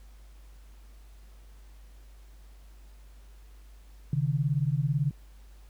sine beating tone pair, 134.3 / 152.3 Hz, C3 / D#3, +46 / -37 cents, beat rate 18 Hz, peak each -27 / -27 dBFS, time 4.13-5.11 s, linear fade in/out 2 ms, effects added 50 Hz sine -48 dBFS peak until 5.69 s + pink hiss -63 dBFS RMS until 5.69 s

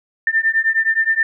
sine beating tone pair, 1789 / 1798.6 Hz, A6 / A6, +28 / +38 cents, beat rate 9.6 Hz, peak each -17 dBFS, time 0.27-1.23 s, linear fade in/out 2 ms, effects none

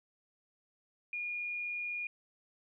sine tone, 2432 Hz, D#7, 40 cents flat, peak -35 dBFS, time 1.13-2.07 s, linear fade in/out 2 ms, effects none

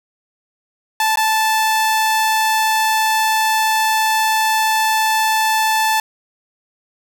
sawtooth tone with dropouts, 877 Hz, A5, 6 cents flat, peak -10 dBFS, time 1-6 s, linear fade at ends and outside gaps 2 ms, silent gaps 1.158-1.172 s, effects none

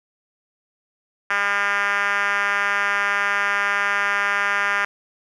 5% pulse tone with band-pass filter, 201.7 Hz, G3, 50 cents sharp, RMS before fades -21 dBFS, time 1.3-4.85 s, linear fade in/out 5 ms, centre 1600 Hz, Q 2, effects none

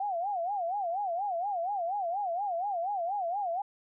sine tone with vibrato, 745 Hz, F#5, 12 cents sharp, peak -29 dBFS, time 0-3.62 s, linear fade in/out 5 ms, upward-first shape sine, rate 4.2 Hz, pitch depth 190 cents each way, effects none

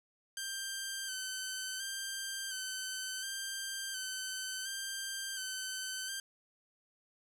10% pulse tone with vibrato, 1555 Hz, G6, 14 cents flat, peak -29 dBFS, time 0.37-6.2 s, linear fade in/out 2 ms, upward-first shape square, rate 0.7 Hz, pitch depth 29 cents each way, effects 10-bit

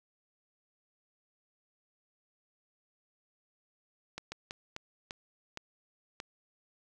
slowing click train, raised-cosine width 0.2 ms, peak -22 dBFS, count 7, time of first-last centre 4.18-6.201 s, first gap 140 ms, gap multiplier 1.35, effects none

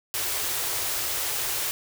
white band-stop noise, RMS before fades -28 dBFS, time 0.14-1.71 s, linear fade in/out 0 ms, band 140 to 300 Hz, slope 48 dB/octave, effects none

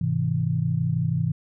sine chord, Ab augmented, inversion none, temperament just, 103.83 / 129.78 / 162.23 Hz, Ab2 / C3 / E3, 0 / -14 / -27 cents, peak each -28 / -25 / -24 dBFS, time 0.01-1.32 s, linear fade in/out 5 ms, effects none

